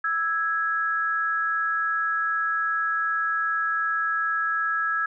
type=tone pair together; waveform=sine; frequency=1318 / 1660.6 Hz; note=E6 / G#6; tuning=-1 / -1 cents; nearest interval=major third; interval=400 cents; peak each=-25 / -25 dBFS; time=0.04-5.06 s; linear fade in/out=5 ms; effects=none